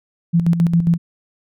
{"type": "tone with tremolo", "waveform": "sine", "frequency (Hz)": 169.2, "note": "E3", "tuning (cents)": 45, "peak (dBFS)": -10, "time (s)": [0.33, 0.98], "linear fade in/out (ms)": 20, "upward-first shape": "square", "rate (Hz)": 7.4, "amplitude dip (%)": 60, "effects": []}